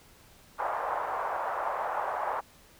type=band-pass noise; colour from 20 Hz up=white; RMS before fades=-32 dBFS; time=0.58-2.41 s; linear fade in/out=20 ms; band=620 to 1100 Hz; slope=24 dB/octave; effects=pink hiss -57 dBFS RMS until 2.79 s